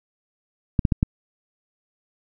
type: clicks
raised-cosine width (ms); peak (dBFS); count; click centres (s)
5; -5; 4; 0.792 / 0.852 / 0.922 / 1.029
effects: none